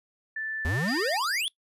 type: tone with pitch glide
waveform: sine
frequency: 1760 to 1827.3 Hz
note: A6 to A#6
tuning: 0 to -35 cents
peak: -30 dBFS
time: 0.36-1.17 s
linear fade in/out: 5 ms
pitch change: +65 cents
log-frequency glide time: 0.67-0.96 s
type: exponential sweep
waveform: square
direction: up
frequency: 73.42 to 3520 Hz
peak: -27 dBFS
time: 0.65-1.48 s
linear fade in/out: 0 ms
type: tone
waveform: sine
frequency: 4828 Hz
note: D8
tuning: 47 cents sharp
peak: -33 dBFS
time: 0.88-1.41 s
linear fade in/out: 2 ms
effects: noise-tail reverb RT60 0.1 s tail -21 dB re dry + resampled to 32000 Hz